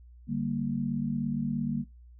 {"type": "chord", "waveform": "sine", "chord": "G minor", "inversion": "second", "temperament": "equal", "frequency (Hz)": [146.83, 196, 233.1], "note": ["D3", "G3", "Bb3"], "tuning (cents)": [0, 0, 0], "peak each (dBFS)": [-33, -34, -30], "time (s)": [0.27, 1.85], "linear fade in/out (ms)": 50, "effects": ["noise-tail reverb RT60 0.2 s tail -21 dB re dry", "added 60 Hz sine -49 dBFS peak until 2.19 s"]}